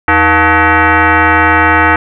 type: tone with frequency modulation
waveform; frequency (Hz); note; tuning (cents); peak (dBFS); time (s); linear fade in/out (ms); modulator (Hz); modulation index
sine; 314.1; D#4; +16; -5; 0.08-1.96; 2; 398; 4.6
effects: none